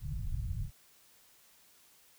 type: low-pass noise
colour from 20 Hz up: pink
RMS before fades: -36 dBFS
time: 0-0.71 s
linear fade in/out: 50 ms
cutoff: 150 Hz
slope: 48 dB/octave
effects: white hiss -63 dBFS RMS until 2.18 s